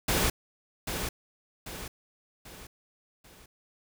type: noise with echo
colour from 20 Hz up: pink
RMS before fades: -26 dBFS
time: 0.08-0.3 s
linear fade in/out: 5 ms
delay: 790 ms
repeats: 4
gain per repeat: -7 dB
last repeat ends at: 3.46 s
effects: none